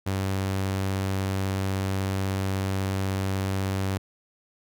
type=tone; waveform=sawtooth; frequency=96.3 Hz; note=G2; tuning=30 cents flat; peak=-21 dBFS; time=0.06-3.98 s; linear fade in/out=10 ms; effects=none